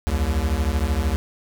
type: beating tone pair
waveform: square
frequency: 65.7 / 78.7 Hz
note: C2 / D#2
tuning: +8 / +20 cents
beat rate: 13 Hz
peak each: -23 dBFS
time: 0.07-1.16 s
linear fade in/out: 0 ms
effects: none